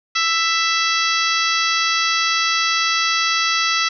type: harmonic tone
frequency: 662 Hz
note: E5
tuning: 7 cents sharp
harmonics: 2 / 3 / 4 / 5 / 6 / 7 / 8 / 9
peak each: -21 / -23 / -24 / -25 / -26 / -26 / -27 / -28 dBFS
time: 0.15-3.89 s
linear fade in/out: 10 ms
effects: none